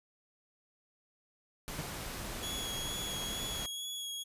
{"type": "noise", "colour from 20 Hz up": "pink", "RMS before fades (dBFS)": -41, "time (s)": [1.68, 3.66], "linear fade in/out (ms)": 0}
{"type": "tone with exponential decay", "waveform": "40% pulse", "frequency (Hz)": 157.2, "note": "D#3", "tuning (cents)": 18, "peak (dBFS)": -31, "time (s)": [1.79, 1.88], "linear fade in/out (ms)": 0, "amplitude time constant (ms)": 18}
{"type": "tone with vibrato", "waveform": "sawtooth", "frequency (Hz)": 3344, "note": "G#7", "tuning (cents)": 11, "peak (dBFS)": -35, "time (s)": [2.42, 4.24], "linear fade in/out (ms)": 20, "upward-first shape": "sine", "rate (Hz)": 2.2, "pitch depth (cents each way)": 17}
{"effects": ["resampled to 32000 Hz"]}